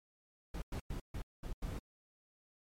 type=noise bursts at uneven times; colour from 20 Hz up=brown; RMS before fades=-40 dBFS; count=6; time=0.54-0.62 / 0.72-0.8 / 0.9-1 / 1.14-1.22 / 1.43-1.53 / 1.62-1.79 s; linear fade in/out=5 ms; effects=MP3 64 kbps